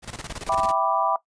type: noise with tremolo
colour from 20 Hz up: pink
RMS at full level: -33 dBFS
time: 0.02-0.74 s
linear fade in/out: 50 ms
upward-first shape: square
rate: 18 Hz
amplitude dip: 80%
type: chord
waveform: sine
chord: E minor seventh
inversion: none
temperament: equal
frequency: 659.3 / 784 / 987.8 / 1174.7 Hz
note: E5 / G5 / B5 / D6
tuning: 0 / 0 / 0 / 0 cents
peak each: -25 dBFS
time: 0.49-1.16 s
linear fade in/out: 2 ms
effects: noise-tail reverb RT60 0.1 s tail -17 dB re dry + resampled to 22050 Hz